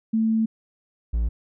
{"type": "tone pair in turn", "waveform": ["sine", "triangle"], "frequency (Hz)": [222.3, 56.87], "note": ["A3", "A#1"], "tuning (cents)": [18, -42], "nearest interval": "2 octaves", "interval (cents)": 2360, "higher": "first", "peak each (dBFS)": -18, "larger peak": "neither", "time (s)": [[0.13, 0.46], [1.13, 1.29]], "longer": "first", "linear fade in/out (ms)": 10, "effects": []}